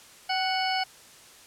harmonic tone with a mistuned harmonic, 740 Hz, F#5, in tune, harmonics 1 / 2 / 3 / 4 / 6 / 7, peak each -27 / -34 / -33 / -34 / -34 / -36 dBFS, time 0.29-0.84 s, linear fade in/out 10 ms, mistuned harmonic 1, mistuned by +40 cents, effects white hiss -51 dBFS RMS until 1.46 s + low-pass 10000 Hz 12 dB/octave

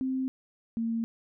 sine tone pair in turn, 261.6 / 228.4 Hz, C4 / A#3, 0 / -35 cents, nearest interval major second, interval 235 cents, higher first, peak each -27 dBFS, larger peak neither, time 0.01-0.28 / 0.77-1.04 s, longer neither, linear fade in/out 0 ms, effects none

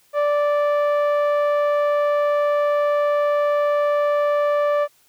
sawtooth tone with low-pass filter, 585 Hz, D5, 7 cents flat, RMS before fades -19 dBFS, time 0.13-4.88 s, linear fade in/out 50 ms, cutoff 1200 Hz, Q 0.84, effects white hiss -58 dBFS RMS until 5.08 s

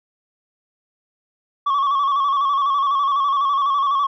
sine tone with vibrato, 1117 Hz, C#6, 13 cents sharp, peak -13 dBFS, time 1.66-4.07 s, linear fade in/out 10 ms, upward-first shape square, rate 12 Hz, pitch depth 49 cents each way, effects tanh soft clip ceiling -15 dBFS

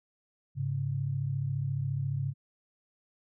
sine tone pair together, 103.83 / 138.23 Hz, G#2 / C#3, 0 / -5 cents, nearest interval perfect fourth, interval 495 cents, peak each -34 / -30 dBFS, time 0.55-2.34 s, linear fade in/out 50 ms, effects none

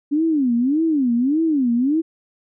sine tone with vibrato, 277.2 Hz, C#4, in tune, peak -15 dBFS, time 0.11-2.02 s, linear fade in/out 20 ms, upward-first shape sine, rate 1.7 Hz, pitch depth 290 cents each way, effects none

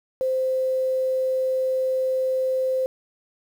sine tone with quantisation, 520 Hz, C5, 11 cents flat, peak -20 dBFS, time 0.21-2.86 s, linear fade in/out 0 ms, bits 8, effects none

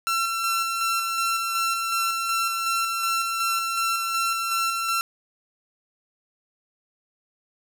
sawtooth tone with tremolo, 1351 Hz, E6, 42 cents sharp, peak -18 dBFS, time 0.07-5.01 s, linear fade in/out 0 ms, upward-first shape square, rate 2.7 Hz, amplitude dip 30%, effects none

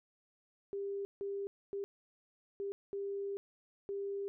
sine tone bursts at uneven times, 398.2 Hz, G4, 27 cents sharp, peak -36 dBFS, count 6, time 0.73-1.05 / 1.21-1.47 / 1.73-1.84 / 2.6-2.72 / 2.93-3.37 / 3.89-4.28 s, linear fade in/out 0 ms, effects none

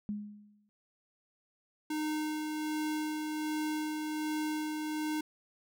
sine tone with exponential decay, 207.7 Hz, G#3, in tune, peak -31 dBFS, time 0.09-0.69 s, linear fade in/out 0 ms, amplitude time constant 130 ms
square tone with tremolo, 306.9 Hz, D#4, 24 cents flat, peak -32 dBFS, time 1.9-5.21 s, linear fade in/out 5 ms, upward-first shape sine, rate 1.3 Hz, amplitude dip 30%
effects none

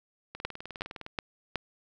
two click trains, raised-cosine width 0.3 ms, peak -24 / -14 dBFS, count 15 / 4, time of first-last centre 0.35-1.064 / 0.45-1.557 s, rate 19.6 / 2.71 Hz, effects none

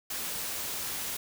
white noise, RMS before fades -35 dBFS, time 0.1-1.17 s, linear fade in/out 5 ms, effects none

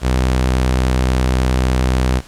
sawtooth tone, 63.6 Hz, C2, 48 cents flat, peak -9 dBFS, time 0.01-2.22 s, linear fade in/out 50 ms, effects pink hiss -41 dBFS RMS until 2.27 s + low-pass 10000 Hz 12 dB/octave

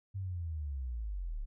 sine linear sweep, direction down, 99.3 to 32.7 Hz, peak -35 dBFS, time 0.14-1.46 s, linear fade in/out 20 ms, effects none

